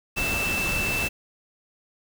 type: tone in noise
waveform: sine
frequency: 2652 Hz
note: E7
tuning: 10 cents sharp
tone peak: -25 dBFS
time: 0.16-1.09 s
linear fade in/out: 20 ms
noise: pink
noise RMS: -29 dBFS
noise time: 0.16-1.09 s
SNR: +1 dB
effects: none